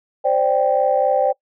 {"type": "chord", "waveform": "sine", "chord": "C suspended second", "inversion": "none", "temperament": "equal", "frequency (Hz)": [523.3, 587.3, 784], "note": ["C5", "D5", "G5"], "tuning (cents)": [0, 0, 0], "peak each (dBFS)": -18, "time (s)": [0.24, 1.33], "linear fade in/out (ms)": 20, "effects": ["noise-tail reverb RT60 0.1 s tail -24 dB re dry", "tanh soft clip ceiling -4 dBFS"]}